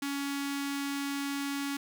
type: tone with notch filter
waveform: sawtooth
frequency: 280.4 Hz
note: C#4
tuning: 20 cents sharp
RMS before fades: -34 dBFS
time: 0.02-1.77 s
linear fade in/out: 5 ms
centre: 560 Hz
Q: 0.67
effects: 11-bit